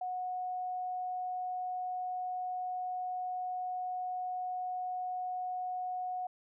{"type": "tone", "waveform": "sine", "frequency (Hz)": 732, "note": "F#5", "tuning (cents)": -19, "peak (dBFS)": -34, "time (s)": [0.01, 6.27], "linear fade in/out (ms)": 5, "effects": []}